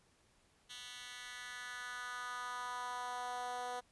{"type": "tone with high-pass filter sweep", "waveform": "10% pulse", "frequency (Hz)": 246.9, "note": "B3", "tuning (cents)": 0, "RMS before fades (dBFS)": -44, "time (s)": [0.69, 3.81], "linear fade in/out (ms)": 20, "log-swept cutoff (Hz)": [2800, 600], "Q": 2.5, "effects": ["pink hiss -71 dBFS RMS until 3.91 s", "resampled to 24000 Hz"]}